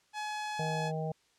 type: tone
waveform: sawtooth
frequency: 847 Hz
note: G#5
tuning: 34 cents sharp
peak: -31 dBFS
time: 0.13-0.92 s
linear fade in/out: 50 ms
type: harmonic tone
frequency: 157.9 Hz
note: D#3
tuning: 26 cents sharp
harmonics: 1 / 3 / 4 / 5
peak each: -34 / -39 / -40 / -41 dBFS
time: 0.59-1.12 s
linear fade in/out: 5 ms
effects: white hiss -69 dBFS RMS until 1.38 s + low-pass 7000 Hz 12 dB/octave